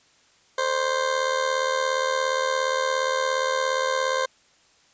20% pulse tone with amplitude modulation, 523.3 Hz, C5, in tune, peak -14 dBFS, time 0.58-4.26 s, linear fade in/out 5 ms, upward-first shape sine, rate 77.2 Hz, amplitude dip 65%, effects white hiss -59 dBFS RMS until 4.93 s + resampled to 16000 Hz

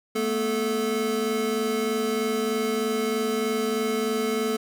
square tone cluster, 219.4 / 242.6 / 436.2 Hz, A3 / B3 / A4, -5 / -31 / -15 cents, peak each -31 / -31 / -26 dBFS, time 0.15-4.57 s, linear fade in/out 10 ms, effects none

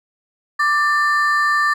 triangle ring-modulated tone, 1480 Hz, F#6, in tune, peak -9 dBFS, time 0.59-1.74 s, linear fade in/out 10 ms, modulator 303 Hz, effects none

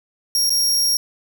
sawtooth tone with dropouts, 5588 Hz, F8, in tune, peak -13 dBFS, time 0.35-0.97 s, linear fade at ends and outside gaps 1 ms, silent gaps 0.495-0.504 s, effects none

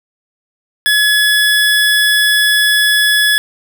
25% pulse tone, 1700 Hz, G#6, 40 cents sharp, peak -5 dBFS, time 0.86-3.38 s, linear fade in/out 0 ms, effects none

